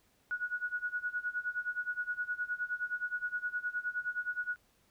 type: tone with tremolo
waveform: sine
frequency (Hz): 1461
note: F#6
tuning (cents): -22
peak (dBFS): -30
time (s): 0.31-4.56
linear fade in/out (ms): 0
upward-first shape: sine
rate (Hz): 9.6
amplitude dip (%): 90
effects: pink hiss -70 dBFS RMS until 4.9 s